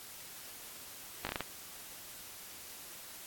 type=slowing click train; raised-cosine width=0.3 ms; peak=-19 dBFS; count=6; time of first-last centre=1.25-1.407 s; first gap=18 ms; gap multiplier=1.28; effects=white hiss -49 dBFS RMS until 3.26 s + AAC 64 kbps